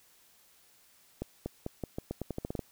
accelerating click train, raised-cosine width 2 ms, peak -21 dBFS, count 13, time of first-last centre 1.22-2.592 s, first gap 240 ms, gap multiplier 0.85, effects white hiss -63 dBFS RMS until 2.71 s

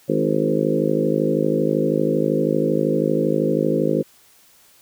harmonic tone with a mistuned harmonic, 52.7 Hz, G#1, 26 cents sharp, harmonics 3 / 4 / 5 / 6 / 7 / 8 / 9 / 10, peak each -25 / -25 / -25 / -25 / -25 / -25 / -25 / -25 dBFS, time 0.08-4.03 s, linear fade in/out 20 ms, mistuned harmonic 6, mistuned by +20 cents, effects white hiss -53 dBFS RMS until 4.81 s

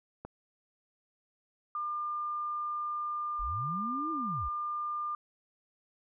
click, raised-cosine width 1 ms, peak -27 dBFS, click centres 0.25 s
sine tone, 1200 Hz, D6, 37 cents sharp, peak -32 dBFS, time 1.75-5.15 s, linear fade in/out 2 ms
sine linear two-way sweep, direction up then down, 31.21 to 330 to 43.54 Hz, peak -36 dBFS, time 3.39-4.49 s, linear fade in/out 10 ms, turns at 4.11 s
effects none

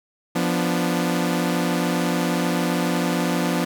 sawtooth chord, B diminished, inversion second, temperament equal, 174.61 / 246.9 / 293.7 Hz, F3 / B3 / D4, 0 / 0 / 0 cents, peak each -19 / -21 / -22 dBFS, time 0.35-3.65 s, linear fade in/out 10 ms, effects none

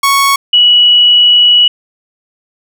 sawtooth / sine tone pair in turn, 1108.7 / 2933 Hz, C#6 / F#7, 0 / -16 cents, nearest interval octave + perfect fourth, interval 1684 cents, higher second, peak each -3 dBFS, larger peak neither, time 0.03-0.36 / 0.53-1.68 s, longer second, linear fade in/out 5 ms, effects none

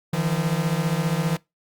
45% pulse beating tone pair, 155 / 170 Hz, D#3 / F3, -6 / -46 cents, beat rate 15 Hz, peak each -24 dBFS, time 0.13-1.37 s, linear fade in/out 5 ms, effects noise-tail reverb RT60 0.2 s tail -22 dB re dry + Opus 48 kbps

